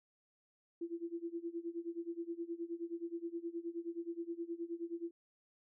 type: tone with tremolo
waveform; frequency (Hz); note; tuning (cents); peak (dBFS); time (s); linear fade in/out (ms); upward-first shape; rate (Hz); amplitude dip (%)
sine; 338.3; E4; +45; -36; 0.81-5.11; 5; sine; 9.5; 90
effects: none